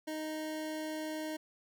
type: tone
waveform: 25% pulse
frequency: 311.1 Hz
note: D#4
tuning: in tune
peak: -33 dBFS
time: 0.07-1.37 s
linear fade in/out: 10 ms
effects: none